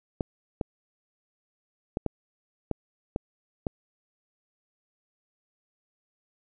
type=clicks; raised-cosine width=2 ms; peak=-14 dBFS; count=7; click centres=0.208 / 0.612 / 1.971 / 2.063 / 2.713 / 3.161 / 3.668 s; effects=none